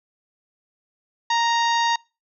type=harmonic tone; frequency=932.3 Hz; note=A#5; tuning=in tune; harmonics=1 / 2 / 3 / 4 / 5 / 6 / 7; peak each=-19 / -26 / -32 / -28 / -32 / -37 / -36 dBFS; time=1.3-1.96 s; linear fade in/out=5 ms; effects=noise-tail reverb RT60 0.3 s tail -26 dB re dry